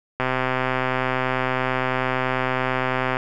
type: click train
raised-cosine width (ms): 0.5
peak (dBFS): -7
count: 384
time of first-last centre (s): 0.2-3.169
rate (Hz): 129
effects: none